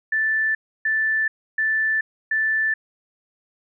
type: tone bursts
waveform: sine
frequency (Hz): 1760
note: A6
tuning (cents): 0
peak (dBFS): -18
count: 4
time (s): 0.12-2.74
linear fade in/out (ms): 5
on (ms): 430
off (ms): 300
effects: none